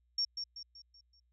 sine tone with echo, 5510 Hz, F8, 24 cents flat, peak -29 dBFS, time 0.18-0.25 s, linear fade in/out 5 ms, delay 190 ms, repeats 5, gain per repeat -7 dB, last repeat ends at 1.2 s, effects added 60 Hz sine -70 dBFS peak until 1.32 s

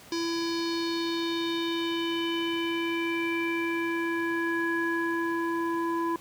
square tone with low-pass filter sweep, 334.7 Hz, E4, 26 cents sharp, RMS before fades -29 dBFS, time 0.12-6.16 s, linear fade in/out 2 ms, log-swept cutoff 5200 to 1200 Hz, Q 4.6, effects pink hiss -50 dBFS RMS until 6.2 s + high-pass 100 Hz 12 dB/octave

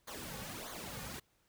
pink noise with flanger, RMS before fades -45 dBFS, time 0.07-1.2 s, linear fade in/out 10 ms, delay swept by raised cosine 0.37 to 3.07 ms, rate 1.6 Hz, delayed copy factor -0.75, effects pink hiss -74 dBFS RMS until 1.48 s

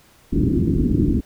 white low-pass noise, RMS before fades -18 dBFS, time 0.32-1.21 s, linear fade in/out 10 ms, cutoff 330 Hz, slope 48 dB/octave, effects pink hiss -53 dBFS RMS until 1.25 s

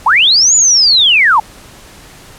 sine linear two-way sweep, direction up then down, 803 to 7040 to 803 Hz, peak -5 dBFS, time 0.06-1.4 s, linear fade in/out 5 ms, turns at 0.55 s, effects pink hiss -37 dBFS RMS until 2.38 s + low-pass 12000 Hz 12 dB/octave

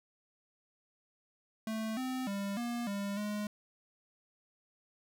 square tone with pitch steps, 220.4 / 257.6 / 199.2 / 238.1 / 200.4 / 208.6 Hz, A3 / C4 / G3 / A#3 / G3 / G#3, +3 / -27 / +28 / +37 / +38 / +8 cents, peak -35 dBFS, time 1.67-3.47 s, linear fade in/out 2 ms, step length 300 ms, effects none

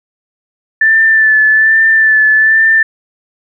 sine tone with vibrato, 1760 Hz, A6, in tune, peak -5 dBFS, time 0.81-2.83 s, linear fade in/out 5 ms, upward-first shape sine, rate 1.2 Hz, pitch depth 27 cents each way, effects none

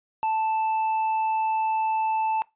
sine tone with tanh clipping, 880 Hz, A5, in tune, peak -23 dBFS, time 0.23-2.42 s, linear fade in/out 0 ms, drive 5 dB, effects noise-tail reverb RT60 0.2 s tail -21 dB re dry + resampled to 8000 Hz

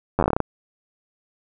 slowing click train, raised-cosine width 1 ms, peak -5 dBFS, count 11, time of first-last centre 0.19-0.403 s, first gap 10 ms, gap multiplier 1.16, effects none

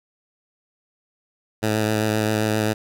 10% pulse tone with vibrato, 108.1 Hz, A2, 30 cents flat, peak -11 dBFS, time 1.62-2.74 s, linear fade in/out 20 ms, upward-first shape triangle, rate 7.6 Hz, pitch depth 24 cents each way, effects none

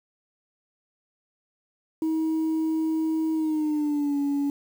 sine tone with pitch glide, 318.6 to 283.8 Hz, D#4 to C#4, +41 to +41 cents, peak -20 dBFS, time 2.02-4.5 s, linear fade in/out 2 ms, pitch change -200 cents, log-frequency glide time 3.33-4.18 s, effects tanh soft clip ceiling -21 dBFS + 8-bit

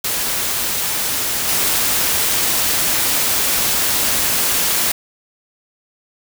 white noise with level steps, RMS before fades -20 / -17 dBFS, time 0.04-4.92 s, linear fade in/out 5 ms, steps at 1.47 s, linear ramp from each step 20 ms, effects none

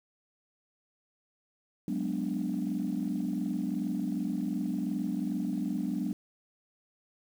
sine chord, G# half-diminished seventh, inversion third, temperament equal, 185 / 207.7 / 246.9 / 293.7 Hz, F#3 / G#3 / B3 / D4, 0 / 0 / 0 / 0 cents, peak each -34 dBFS, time 1.88-6.13 s, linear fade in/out 2 ms, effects tanh soft clip ceiling -22 dBFS + 9-bit

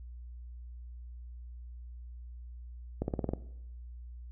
accelerating click train, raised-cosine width 2 ms, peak -18 dBFS, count 7, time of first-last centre 3.02-3.335 s, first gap 61 ms, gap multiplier 0.94, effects noise-tail reverb RT60 0.8 s tail -18 dB re dry + added 60 Hz sine -43 dBFS peak until 4.31 s

